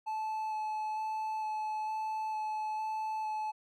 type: tone with vibrato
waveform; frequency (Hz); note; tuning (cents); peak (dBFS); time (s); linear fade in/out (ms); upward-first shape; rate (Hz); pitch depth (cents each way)
triangle; 866; A5; -28; -31; 0.06-3.52; 20; square; 1.1; 9
effects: none